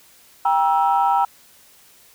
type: chord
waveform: sine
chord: E diminished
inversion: first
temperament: just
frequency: 791.1 / 949.3 / 1318.5 Hz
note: G5 / Bb5 / E6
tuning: +16 / +31 / 0 cents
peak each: -17 / -18 / -22 dBFS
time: 0.45-1.25 s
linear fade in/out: 5 ms
effects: tanh soft clip ceiling -7 dBFS + white hiss -51 dBFS RMS until 2.14 s